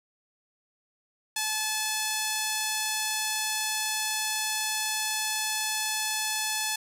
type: tone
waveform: 5% pulse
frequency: 864 Hz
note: A5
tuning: 32 cents flat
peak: -15 dBFS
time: 1.36-6.76 s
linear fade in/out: 5 ms
effects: none